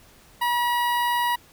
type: tone with notch filter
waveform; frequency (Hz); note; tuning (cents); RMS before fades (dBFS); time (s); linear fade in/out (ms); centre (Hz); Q
sawtooth; 963; B5; -44; -23; 0.41-1.36; 10; 6700; 0.64
effects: pink hiss -53 dBFS RMS until 1.52 s